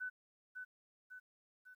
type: tone with echo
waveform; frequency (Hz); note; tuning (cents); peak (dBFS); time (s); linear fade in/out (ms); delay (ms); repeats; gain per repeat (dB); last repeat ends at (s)
sine; 1500; F#6; +23; -39; 0-0.1; 20; 550; 3; -5; 1.75
effects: 13-bit